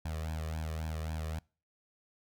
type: tone with flanger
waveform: sawtooth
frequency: 79.1 Hz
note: D#2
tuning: 29 cents sharp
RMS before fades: -37 dBFS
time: 0.05-1.39 s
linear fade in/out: 5 ms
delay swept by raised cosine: 1.2 to 1.71 ms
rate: 3.7 Hz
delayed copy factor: +1
effects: noise-tail reverb RT60 0.4 s tail -26 dB re dry